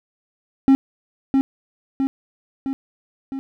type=tone with echo; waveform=triangle; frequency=269.7 Hz; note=C#4; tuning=47 cents flat; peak=-7 dBFS; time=0.68-0.75 s; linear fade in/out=0 ms; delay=660 ms; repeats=4; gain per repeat=-4 dB; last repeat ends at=3.39 s; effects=none